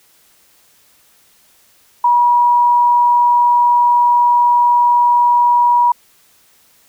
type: tone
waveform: sine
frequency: 964 Hz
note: B5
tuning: 42 cents flat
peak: -8 dBFS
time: 2.04-5.92 s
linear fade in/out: 5 ms
effects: white hiss -52 dBFS RMS until 6.88 s